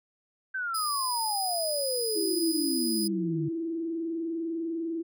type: exponential sweep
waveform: sine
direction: down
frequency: 1568 to 143.5 Hz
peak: -29 dBFS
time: 0.54-3.49 s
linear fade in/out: 10 ms
type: tone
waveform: 20% pulse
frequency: 4978 Hz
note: D#8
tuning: in tune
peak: -24 dBFS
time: 0.74-3.08 s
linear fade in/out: 10 ms
type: tone with vibrato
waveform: sine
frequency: 329.6 Hz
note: E4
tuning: in tune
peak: -29 dBFS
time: 2.15-5.03 s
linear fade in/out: 20 ms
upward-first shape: square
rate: 20 Hz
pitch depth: 45 cents each way
effects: none